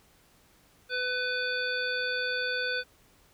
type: harmonic tone with a mistuned harmonic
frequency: 500 Hz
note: B4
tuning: 21 cents sharp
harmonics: 1 / 3 / 5 / 7 / 9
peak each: -35 / -30 / -38 / -38 / -38 dBFS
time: 0.89-2.84 s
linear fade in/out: 50 ms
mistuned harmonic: 5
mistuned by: -20 cents
effects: pink hiss -62 dBFS RMS until 3.33 s